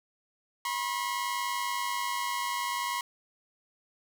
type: tone pair together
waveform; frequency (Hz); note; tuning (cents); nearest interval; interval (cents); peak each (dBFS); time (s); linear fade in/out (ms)
sawtooth; 973.6 / 1074; B5 / C6; -25 / +45; major second; 170; -29 / -29; 0.65-3.01; 2
effects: none